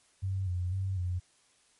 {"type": "tone with vibrato", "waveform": "sine", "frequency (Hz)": 92.7, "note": "F#2", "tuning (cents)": 4, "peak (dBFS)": -29, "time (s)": [0.22, 1.2], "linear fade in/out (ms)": 20, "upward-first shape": "square", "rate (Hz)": 2, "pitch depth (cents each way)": 57, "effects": ["white hiss -66 dBFS RMS until 1.79 s", "MP3 48 kbps"]}